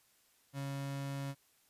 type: tone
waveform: 35% pulse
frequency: 138.59 Hz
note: C#3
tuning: in tune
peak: -36 dBFS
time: 0.53-1.35 s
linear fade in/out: 50 ms
effects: white hiss -70 dBFS RMS until 1.69 s + resampled to 32000 Hz